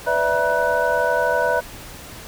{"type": "tone cluster", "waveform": "sine", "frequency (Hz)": [497.9, 586, 658, 958, 1493], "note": ["B4", "D5", "E5", "A#5", "F#6"], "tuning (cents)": [14, -4, -3, 47, 15], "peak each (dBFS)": -23, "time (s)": [0.06, 1.61], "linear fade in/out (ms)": 20, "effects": ["pink hiss -38 dBFS RMS until 2.27 s"]}